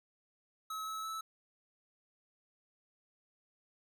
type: tone with pitch steps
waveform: square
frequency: 1288 / 1298.5 / 1309 Hz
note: E6 / E6 / E6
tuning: -41 / -26 / -13 cents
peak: -39 dBFS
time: 0.7-1.21 s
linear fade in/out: 5 ms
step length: 170 ms
effects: none